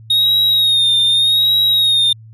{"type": "tone with vibrato", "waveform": "triangle", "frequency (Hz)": 3729, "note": "A#7", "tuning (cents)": 0, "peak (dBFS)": -9, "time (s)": [0.1, 2.13], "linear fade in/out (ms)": 5, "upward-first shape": "sine", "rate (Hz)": 0.84, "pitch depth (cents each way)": 55, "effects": ["added 111 Hz sine -36 dBFS peak until 2.33 s"]}